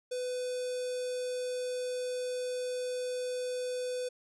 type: tone with notch filter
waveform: square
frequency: 500 Hz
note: B4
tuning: 21 cents sharp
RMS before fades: -35 dBFS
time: 0.11-4.09 s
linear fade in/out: 10 ms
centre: 1800 Hz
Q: 0.76
effects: resampled to 24000 Hz